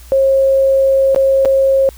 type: tone with dropouts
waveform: sine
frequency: 539 Hz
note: C#5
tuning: 49 cents flat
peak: -8 dBFS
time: 0.12-1.89 s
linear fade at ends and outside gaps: 0 ms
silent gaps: 1.147-1.161 / 1.45-1.456 s
effects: added 60 Hz sine -35 dBFS peak until 1.97 s + white hiss -43 dBFS RMS until 1.97 s

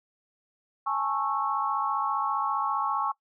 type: chord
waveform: sine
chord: A major seventh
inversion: third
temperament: just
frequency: 825 / 880 / 1100 / 1320 Hz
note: G#5 / A5 / C#6 / E6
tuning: -12 / 0 / -14 / +2 cents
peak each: -32 / -33 / -28 / -34 dBFS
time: 0.86-3.12 s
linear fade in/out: 10 ms
effects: noise-tail reverb RT60 0.1 s tail -20 dB re dry

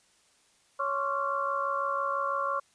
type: tone cluster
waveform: sine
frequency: 556 / 1069 / 1135 / 1379 Hz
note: C#5 / C6 / C#6 / F6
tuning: +5 / +37 / +41 / -22 cents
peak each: -34 / -33 / -31 / -34 dBFS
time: 0.79-2.6 s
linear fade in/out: 10 ms
effects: white hiss -65 dBFS RMS until 2.74 s + resampled to 22050 Hz

